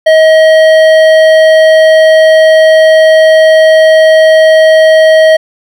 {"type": "tone with hard clipping", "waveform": "sine", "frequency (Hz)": 634, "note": "D#5", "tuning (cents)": 32, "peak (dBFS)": -3, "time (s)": [0.06, 5.37], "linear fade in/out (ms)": 10, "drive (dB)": 11, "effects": []}